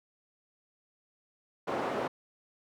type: band-pass noise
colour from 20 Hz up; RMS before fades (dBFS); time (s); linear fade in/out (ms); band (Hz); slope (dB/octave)
white; -33; 1.67-2.08; 10; 250 to 760; 12
effects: none